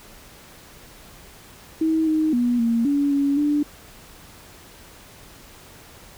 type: tone with pitch steps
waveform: sine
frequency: 319.6 / 312.5 / 242.4 / 231.4 / 284.7 / 281.1 / 293.9 Hz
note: D#4 / D#4 / B3 / A#3 / C#4 / C#4 / D4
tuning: +47 / +8 / -32 / -13 / +46 / +24 / +1 cents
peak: -17 dBFS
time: 1.81-3.63 s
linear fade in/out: 5 ms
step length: 260 ms
effects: pink hiss -46 dBFS RMS until 6.17 s